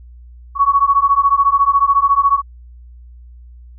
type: beating tone pair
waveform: sine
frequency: 1111 / 1125 Hz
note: C#6 / C#6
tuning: +4 / +25 cents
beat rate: 14 Hz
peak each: -13 dBFS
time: 0.55-2.42 s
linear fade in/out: 50 ms
effects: added 60 Hz sine -36 dBFS peak until 3.78 s